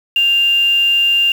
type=tone with quantisation; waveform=sine; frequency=2794 Hz; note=F7; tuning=in tune; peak=-10 dBFS; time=0.16-1.32 s; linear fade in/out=2 ms; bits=5; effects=none